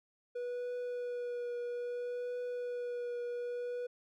triangle tone with vibrato, 486.9 Hz, B4, 25 cents flat, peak -34 dBFS, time 0.35-3.87 s, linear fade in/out 10 ms, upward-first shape triangle, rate 0.61 Hz, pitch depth 19 cents each way, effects none

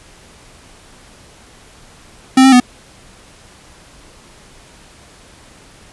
square tone with pitch steps, 261.9 / 265.9 / 248.3 Hz, C4 / C4 / B3, +2 / +28 / +9 cents, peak -5 dBFS, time 2.37-2.601 s, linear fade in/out 5 ms, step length 77 ms, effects pink hiss -43 dBFS RMS until 5.92 s + resampled to 24000 Hz

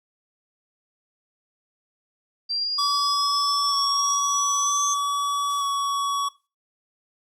sine exponential sweep, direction up, 4699 to 6272 Hz, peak -23 dBFS, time 2.49-4.95 s, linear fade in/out 20 ms
square tone with vibrato, 1132 Hz, C#6, 36 cents sharp, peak -23 dBFS, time 2.78-6.29 s, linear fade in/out 10 ms, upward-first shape square, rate 0.53 Hz, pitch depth 11 cents each way
violet noise with exponential decay, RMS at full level -38 dBFS, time 5.5-6.47 s, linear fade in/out 1 ms, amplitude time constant 210 ms
effects noise-tail reverb RT60 0.3 s tail -18 dB re dry + low-pass 10000 Hz 12 dB/octave

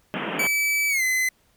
pink band-pass noise, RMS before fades -29 dBFS, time 0.14-0.47 s, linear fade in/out 0 ms, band 150 to 3200 Hz, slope 96 dB/octave
45% pulse tone with pitch glide, 2300 to 2037 Hz, D7 to C7, -37 to -47 cents, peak -20 dBFS, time 0.39-1.29 s, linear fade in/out 5 ms, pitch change -210 cents, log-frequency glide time 0.89-1.03 s
effects pink hiss -63 dBFS RMS until 1.56 s

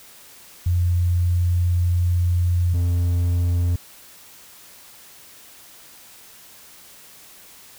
sine / triangle tone pair in turn, 88 / 87.39 Hz, F2 / F2, +14 / +2 cents, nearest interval unison, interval 12 cents, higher first, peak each -16 / -15 dBFS, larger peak second, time 0.66-2.74 / 2.74-3.76 s, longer first, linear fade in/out 5 ms, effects white hiss -46 dBFS RMS until 7.78 s

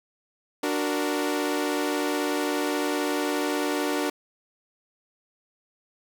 sawtooth chord, D augmented, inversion none, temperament equal, 293.7 / 370 / 466.2 Hz, D4 / F#4 / A#4, 0 / 0 / 0 cents, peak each -23 / -26 / -27 dBFS, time 0.63-4.1 s, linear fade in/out 5 ms, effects none

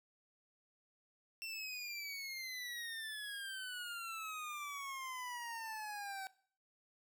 25% pulse exponential sweep, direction down, 2711 to 762 Hz, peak -39 dBFS, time 1.42-6.27 s, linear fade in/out 0 ms, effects noise-tail reverb RT60 0.5 s tail -19 dB re dry

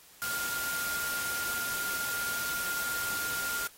sine tone in noise, 1406 Hz, F6, 11 cents sharp, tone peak -33 dBFS, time 0.22-3.67 s, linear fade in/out 0 ms, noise white, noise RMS -36 dBFS, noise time 0.22-3.67 s, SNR 0 dB, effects white hiss -56 dBFS RMS until 3.77 s + AAC 48 kbps

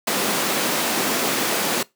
pink high-pass noise, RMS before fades -22 dBFS, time 0.07-1.83 s, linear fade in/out 5 ms, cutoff 200 Hz, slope 24 dB/octave, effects noise-tail reverb RT60 0.2 s tail -22 dB re dry

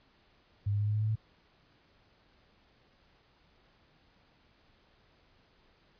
sine tone with pitch steps, 101.4 / 102.7 / 104.01 / 105.34 / 106.69 / 108.05 / 109.43 Hz, G#2 / G#2 / G#2 / G#2 / G#2 / A2 / A2, -41 / -19 / +3 / +25 / +47 / -31 / -9 cents, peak -27 dBFS, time 0.66-1.157 s, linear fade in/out 10 ms, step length 71 ms, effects pink hiss -66 dBFS RMS until 5.99 s + resampled to 11025 Hz

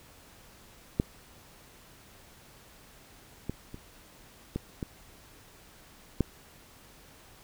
clicks, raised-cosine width 3 ms, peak -11 / -19 / -28 / -18 / -20 / -11 dBFS, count 6, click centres 0.999 / 3.496 / 3.744 / 4.56 / 4.828 / 6.207 s, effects pink hiss -55 dBFS RMS until 7.43 s

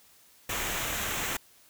pink noise with comb filter, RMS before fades -32 dBFS, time 0.49-1.37 s, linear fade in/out 5 ms, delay 0.21 ms, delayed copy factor -0.55, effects white hiss -59 dBFS RMS until 1.69 s

